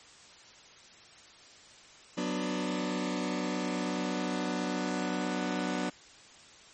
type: chord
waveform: sawtooth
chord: B minor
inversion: second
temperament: just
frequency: 185.21 / 246.9 / 296.3 Hz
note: F#3 / B3 / D4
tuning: +2 / 0 / +15 cents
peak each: -31 dBFS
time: 2.17-5.9 s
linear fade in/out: 10 ms
effects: white hiss -54 dBFS RMS until 6.73 s + MP3 32 kbps